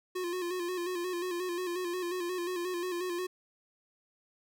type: tone with vibrato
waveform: square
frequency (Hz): 356.6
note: F4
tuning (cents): +36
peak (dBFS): -33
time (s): 0.15-3.27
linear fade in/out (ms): 10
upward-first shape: square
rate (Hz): 5.6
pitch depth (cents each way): 48
effects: none